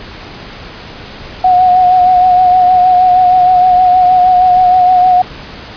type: tone with vibrato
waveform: sine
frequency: 731 Hz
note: F#5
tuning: 21 cents flat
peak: -4 dBFS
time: 1.44-5.22 s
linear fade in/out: 5 ms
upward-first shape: sine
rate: 6.4 Hz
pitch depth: 27 cents each way
effects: pink hiss -29 dBFS RMS until 5.76 s + resampled to 11025 Hz